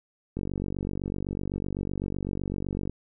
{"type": "click train", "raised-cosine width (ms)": 3, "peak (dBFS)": -18, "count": 122, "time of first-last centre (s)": [0.37, 2.896], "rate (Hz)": 47.9, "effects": []}